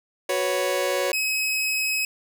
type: chord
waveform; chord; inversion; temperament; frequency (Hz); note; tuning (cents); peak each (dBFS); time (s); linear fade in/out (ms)
sawtooth; F# suspended fourth; none; just; 370 / 493.3 / 555; F#4 / B4 / C#5; 0 / -2 / +2; -24 / -24 / -20; 0.29-1.12; 5
type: tone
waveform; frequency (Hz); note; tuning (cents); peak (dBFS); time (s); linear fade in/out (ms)
sawtooth; 2552; D#7; +43; -19; 1.13-2.05; 2
effects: none